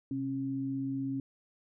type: tone pair together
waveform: sine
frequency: 129.97 / 271.6 Hz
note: C3 / C#4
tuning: -11 / -35 cents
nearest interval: octave + minor second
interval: 1276 cents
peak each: -39 / -32 dBFS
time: 0.11-1.2 s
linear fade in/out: 2 ms
effects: none